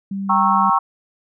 sine tone, 196 Hz, G3, in tune, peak -22 dBFS, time 0.11-0.7 s, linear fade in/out 5 ms
sine chord, G diminished seventh, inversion none, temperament equal with one note detuned, 784 / 932.3 / 1095.4 / 1318.5 Hz, G5 / Bb5 / Db6 / Fb6, 0 / 0 / -21 / 0 cents, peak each -20 / -19 / -16 / -21 dBFS, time 0.29-0.79 s, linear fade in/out 10 ms
effects none

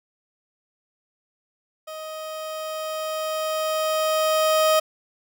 30% pulse tone with level ramp, 627 Hz, D#5, 13 cents sharp, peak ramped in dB -31 to -13 dBFS, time 1.87-4.8 s, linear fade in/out 10 ms, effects none

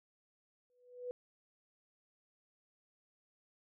sine tone with exponential growth, 493.9 Hz, B4, in tune, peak -36 dBFS, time 0.7-1.11 s, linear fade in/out 0 ms, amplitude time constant 87 ms, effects none

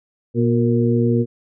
harmonic tone with a mistuned harmonic, 119.5 Hz, A#2, 43 cents sharp, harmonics 1 / 2 / 3 / 4, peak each -18 / -18 / -22 / -22 dBFS, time 0.34-1.26 s, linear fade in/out 50 ms, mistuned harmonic 4, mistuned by -49 cents, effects none

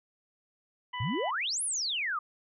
harmonic tone, 994 Hz, B5, 11 cents sharp, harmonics 1 / 2 / 3, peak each -36 / -39 / -41 dBFS, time 0.93-1.31 s, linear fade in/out 10 ms
sine exponential two-way sweep, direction up then down, 97.9 to 11175 to 1158 Hz, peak -29 dBFS, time 1-2.19 s, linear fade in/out 5 ms, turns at 1.63 s
effects none

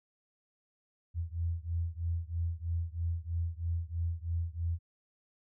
sine beating tone pair, 83 / 86.1 Hz, E2 / F2, +12 / -24 cents, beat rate 3.1 Hz, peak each -34 / -35 dBFS, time 1.14-4.79 s, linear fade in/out 50 ms, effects none

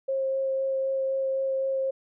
sine tone with vibrato, 535 Hz, C5, 38 cents sharp, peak -24 dBFS, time 0.08-1.91 s, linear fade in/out 10 ms, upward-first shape sine, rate 3.9 Hz, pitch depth 8 cents each way, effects none

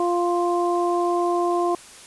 harmonic tone, 349.2 Hz, F4, in tune, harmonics 1 / 2 / 3, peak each -21 / -24 / -26 dBFS, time 0-1.75 s, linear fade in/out 2 ms, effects white hiss -44 dBFS RMS until 2.06 s + resampled to 24000 Hz

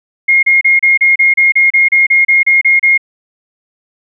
sine tone bursts, 2142 Hz, C7, 40 cents sharp, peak -5 dBFS, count 15, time 0.28-2.978 s, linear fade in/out 10 ms, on 150 ms, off 32 ms, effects none

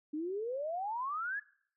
sine exponential sweep, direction up, 292.3 to 1737 Hz, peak -34 dBFS, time 0.13-1.4 s, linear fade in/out 10 ms, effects noise-tail reverb RT60 0.6 s tail -21 dB re dry

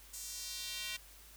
square tone with high-pass filter sweep, 211.7 Hz, G#3, 33 cents sharp, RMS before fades -43 dBFS, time 0.13-0.97 s, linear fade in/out 10 ms, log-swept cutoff 7400 to 2600 Hz, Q 1.6, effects added 51 Hz sine -59 dBFS peak until 1.36 s + white hiss -58 dBFS RMS until 1.36 s

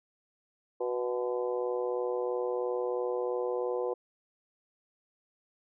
harmonic tone with a mistuned harmonic, 123 Hz, B2, 7 cents flat, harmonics 3 / 4 / 5 / 6 / 7 / 8, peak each -34 / -31 / -43 / -43 / -43 / -44 dBFS, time 0.8-3.94 s, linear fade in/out 10 ms, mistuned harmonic 8, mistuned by +56 cents, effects none

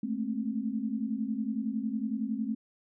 sine tone cluster, 215 / 225.9 / 265.7 Hz, A3 / A3 / C4, -40 / +46 / +27 cents, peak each -33 / -34 / -35 dBFS, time 0.03-2.55 s, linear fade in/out 5 ms, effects none

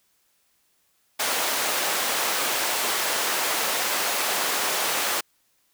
pink high-pass noise, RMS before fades -25 dBFS, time 1.19-5.21 s, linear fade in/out 10 ms, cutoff 580 Hz, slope 12 dB/octave, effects white hiss -67 dBFS RMS until 5.73 s

